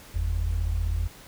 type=tone pair together; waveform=sine; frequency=46.7 / 82.4 Hz; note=F#1 / E2; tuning=+17 / 0 cents; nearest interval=minor seventh; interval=983 cents; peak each=-25 dBFS; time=0.14-1.08 s; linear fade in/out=20 ms; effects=tanh soft clip ceiling -18 dBFS + pink hiss -48 dBFS RMS until 1.27 s